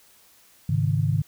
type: chord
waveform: sine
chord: Ab suspended fourth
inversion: none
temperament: equal with one note detuned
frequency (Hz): 103.83 / 135.82 / 155.56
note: Ab2 / Db3 / Eb3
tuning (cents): 0 / -35 / 0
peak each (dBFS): -24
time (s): 0.69-1.22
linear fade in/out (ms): 5
effects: white hiss -56 dBFS RMS until 1.27 s